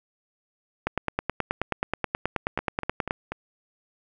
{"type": "two click trains", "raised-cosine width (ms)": 0.5, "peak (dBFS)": [-9, -15], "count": [22, 4], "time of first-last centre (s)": [[0.87, 3.109], [2.59, 3.32]], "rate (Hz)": [9.38, 4.11], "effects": []}